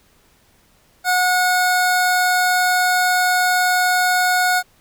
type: tone pair together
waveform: square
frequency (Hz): 730 / 1453.7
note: F#5 / F#6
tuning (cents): -24 / -31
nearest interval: octave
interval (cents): 1193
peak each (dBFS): -18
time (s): 1.04-4.63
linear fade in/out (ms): 50
effects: pink hiss -56 dBFS RMS until 4.8 s